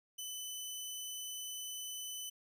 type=tone; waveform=15% pulse; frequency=3010 Hz; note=F#7; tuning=29 cents sharp; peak=-34 dBFS; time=0.18-2.3 s; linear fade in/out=10 ms; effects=none

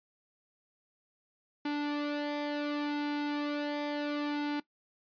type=tone with flanger; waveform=sawtooth; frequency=292.9 Hz; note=D4; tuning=5 cents flat; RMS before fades=-33 dBFS; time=1.65-4.6 s; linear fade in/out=5 ms; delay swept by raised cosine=1.6 to 2.7 ms; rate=0.69 Hz; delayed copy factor=-0.6; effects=noise-tail reverb RT60 0.1 s tail -19 dB re dry + resampled to 11025 Hz

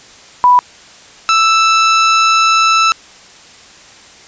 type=tone pair in turn; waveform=sine / sawtooth; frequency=987.8 / 1320.5 Hz; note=B5 / E6; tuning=0 / +3 cents; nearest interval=perfect fourth; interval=503 cents; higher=second; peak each=-4 dBFS; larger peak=neither; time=0.44-0.59 / 1.29-2.92 s; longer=second; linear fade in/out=0 ms; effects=white hiss -39 dBFS RMS until 4.27 s + resampled to 16000 Hz

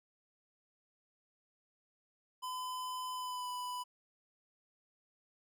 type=tone with pitch glide; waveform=square; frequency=1012 to 992.9 Hz; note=B5 to B5; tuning=+42 to +9 cents; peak=-39 dBFS; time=2.42-3.84 s; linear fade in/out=20 ms; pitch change=-33 cents; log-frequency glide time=3.13-3.49 s; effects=none

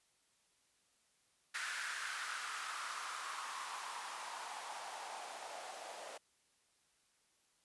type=noise with band-pass filter sweep; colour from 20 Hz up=blue; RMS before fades=-45 dBFS; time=1.54-6.18 s; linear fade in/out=10 ms; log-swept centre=1600 to 630 Hz; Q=3.6; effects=white hiss -75 dBFS RMS until 7.64 s + resampled to 24000 Hz

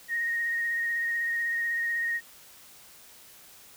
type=tone with vibrato; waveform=sine; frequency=1864.7 Hz; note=A#6; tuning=in tune; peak=-26 dBFS; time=0.08-2.21 s; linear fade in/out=50 ms; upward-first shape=sine; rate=16 Hz; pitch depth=16 cents each way; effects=white hiss -52 dBFS RMS until 3.76 s

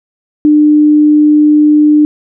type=tone; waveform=sine; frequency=300 Hz; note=D4; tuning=37 cents sharp; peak=-3 dBFS; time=0.45-2.05 s; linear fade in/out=0 ms; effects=none

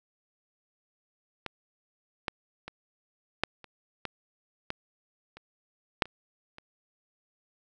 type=clicks; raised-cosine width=0.3 ms; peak=-18 / -13 / -23 / -8 / -30 / -17 / -16 / -30 / -6 / -30 / -29 dBFS; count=11; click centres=1.463 / 2.282 / 2.68 / 3.436 / 3.643 / 4.053 / 4.704 / 5.37 / 6.022 / 6.056 / 6.584 s; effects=none

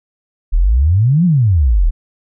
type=exponential two-way sweep; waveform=sine; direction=up then down; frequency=35.65 to 185 to 35.65 Hz; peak=-8 dBFS; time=0.52-1.91 s; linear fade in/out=20 ms; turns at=1.25 s; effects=none

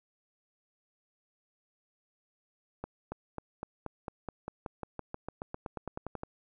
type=accelerating click train; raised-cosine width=1 ms; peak=-23 dBFS; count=22; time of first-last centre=2.84-6.234 s; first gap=280 ms; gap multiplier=0.94; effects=none

